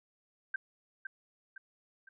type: tone with echo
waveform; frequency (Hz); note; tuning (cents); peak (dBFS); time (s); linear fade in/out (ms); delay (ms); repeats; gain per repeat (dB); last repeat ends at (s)
sine; 1568; G6; 0; -30; 0.54-0.56; 5; 510; 3; -7; 2.09
effects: none